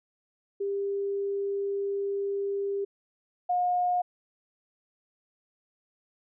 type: tone pair in turn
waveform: sine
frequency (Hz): 398.5 / 717.1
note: G4 / F5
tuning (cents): +28 / +46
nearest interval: minor seventh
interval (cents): 1018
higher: second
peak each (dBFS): -27 / -23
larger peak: second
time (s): 0.6-2.85 / 3.49-4.02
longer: first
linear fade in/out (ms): 10
effects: none